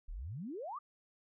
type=exponential sweep; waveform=sine; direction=up; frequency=31.66 to 1266 Hz; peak=-40 dBFS; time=0.08-0.79 s; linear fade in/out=10 ms; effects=none